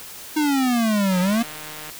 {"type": "exponential two-way sweep", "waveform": "square", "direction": "down then up", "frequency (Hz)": [311.1, 177.8, 239.5], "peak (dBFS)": -18, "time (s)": [0.36, 1.43], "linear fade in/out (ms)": 10, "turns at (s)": 1.2}
{"type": "click train", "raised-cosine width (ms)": 0.3, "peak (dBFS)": -21, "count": 120, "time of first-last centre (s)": [1.12, 1.898], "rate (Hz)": 153}
{"effects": ["white hiss -38 dBFS RMS until 1.99 s"]}